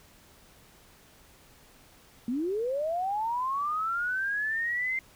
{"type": "linear sweep", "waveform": "sine", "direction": "up", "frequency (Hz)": [225.7, 2099], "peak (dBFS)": -27, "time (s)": [2.28, 4.99], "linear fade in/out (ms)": 2, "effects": ["pink hiss -57 dBFS RMS until 5.15 s"]}